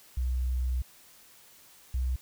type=tone pair in turn; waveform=sine; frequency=62.8 / 63.27 Hz; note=B1 / B1; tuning=+30 / +43 cents; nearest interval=unison; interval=13 cents; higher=second; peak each=-26 dBFS; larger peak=neither; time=0.17-0.82 / 1.94-2.16 s; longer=first; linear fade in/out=5 ms; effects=white hiss -56 dBFS RMS until 2.21 s